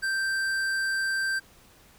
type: tone with tanh clipping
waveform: triangle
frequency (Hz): 1567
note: G6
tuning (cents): -1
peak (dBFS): -27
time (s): 0.02-1.4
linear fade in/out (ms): 20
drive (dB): 18
effects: pink hiss -56 dBFS RMS until 1.98 s